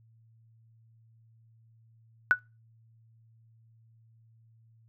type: tone with exponential decay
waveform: sine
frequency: 1477 Hz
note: F#6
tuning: 3 cents flat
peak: -13 dBFS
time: 2.31-2.39 s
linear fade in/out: 0 ms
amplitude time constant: 16 ms
effects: noise-tail reverb RT60 0.3 s tail -26 dB re dry + added 113 Hz sine -58 dBFS peak until 4.88 s